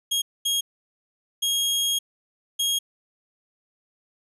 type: tone bursts at uneven times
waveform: sawtooth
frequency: 3270 Hz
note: G#7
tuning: 28 cents flat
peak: -18 dBFS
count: 4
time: 0.11-0.22 / 0.45-0.61 / 1.42-1.99 / 2.59-2.79 s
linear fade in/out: 10 ms
effects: resampled to 32000 Hz